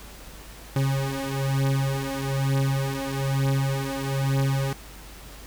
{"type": "beating tone pair", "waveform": "40% pulse", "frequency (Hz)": [135.6, 136.7], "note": ["C#3", "C#3"], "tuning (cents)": [-38, -24], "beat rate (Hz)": 1.1, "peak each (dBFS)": -25, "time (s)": [0.76, 4.73], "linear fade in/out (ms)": 2, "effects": ["added 50 Hz sine -44 dBFS peak until 5.46 s", "pink hiss -45 dBFS RMS until 5.46 s"]}